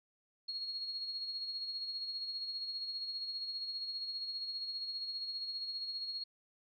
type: tone with tremolo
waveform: sine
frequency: 4300 Hz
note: C8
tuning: 47 cents sharp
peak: -36 dBFS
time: 0.48-6.24 s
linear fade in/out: 10 ms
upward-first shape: sine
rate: 15 Hz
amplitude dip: 45%
effects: none